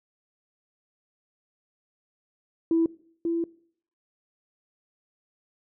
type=tone pair in turn; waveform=sine; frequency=329.6 / 335.2 Hz; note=E4 / E4; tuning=0 / +29 cents; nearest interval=unison; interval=29 cents; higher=second; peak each=-18 / -23 dBFS; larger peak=first; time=2.71-2.86 / 3.25-3.44 s; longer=second; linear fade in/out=2 ms; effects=noise-tail reverb RT60 0.6 s tail -22 dB re dry + tanh soft clip ceiling -14 dBFS